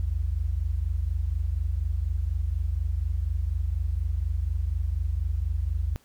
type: tone pair together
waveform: sine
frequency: 57.87 / 82 Hz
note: A#1 / E2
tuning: -12 / -9 cents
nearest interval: tritone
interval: 603 cents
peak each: -27 dBFS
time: 0-5.96 s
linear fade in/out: 0 ms
effects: pink hiss -61 dBFS RMS until 6.04 s